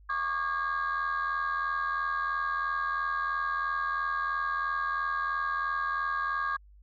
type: tone cluster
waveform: sine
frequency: 1111 / 1194 / 1630 Hz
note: C#6 / D6 / G#6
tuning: +4 / +28 / -33 cents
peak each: -31 dBFS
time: 0.09-6.57 s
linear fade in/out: 10 ms
effects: tanh soft clip ceiling -23 dBFS + added 50 Hz sine -52 dBFS peak until 6.82 s